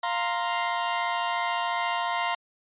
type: chord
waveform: sawtooth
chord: F suspended fourth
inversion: none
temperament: equal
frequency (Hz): 698.5 / 932.3 / 1046.5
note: F5 / Bb5 / C6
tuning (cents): 0 / 0 / 0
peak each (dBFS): -26 / -26 / -26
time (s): 0.03-2.35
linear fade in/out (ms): 5
effects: resampled to 8000 Hz